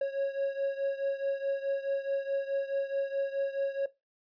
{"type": "beating tone pair", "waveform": "triangle", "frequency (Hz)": [549, 553.7], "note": ["C#5", "C#5"], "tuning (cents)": [-17, -2], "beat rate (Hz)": 4.7, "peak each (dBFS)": [-28, -32], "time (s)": [0.01, 3.86], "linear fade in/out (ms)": 5, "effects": ["noise-tail reverb RT60 0.2 s tail -17 dB re dry", "resampled to 11025 Hz"]}